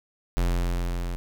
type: tone with level ramp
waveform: square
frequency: 43.65 Hz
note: F1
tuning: in tune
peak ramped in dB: -21 to -29 dBFS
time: 0.37-1.16 s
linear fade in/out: 0 ms
effects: none